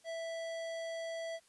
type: tone with hard clipping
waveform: sine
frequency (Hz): 659.3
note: E5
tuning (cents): 0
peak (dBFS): -40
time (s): 0.04-1.4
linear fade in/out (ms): 50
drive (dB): 17
effects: white hiss -67 dBFS RMS until 1.48 s + resampled to 24000 Hz